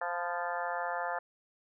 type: harmonic tone with a mistuned harmonic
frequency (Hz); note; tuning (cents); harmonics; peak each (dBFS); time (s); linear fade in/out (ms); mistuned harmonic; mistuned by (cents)
174.61; F3; 0; 3 / 4 / 5 / 6 / 7 / 8 / 9 / 10; -40 / -37 / -38 / -42 / -43 / -42 / -46 / -41; 0.01-1.19; 5; 6; -41
effects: none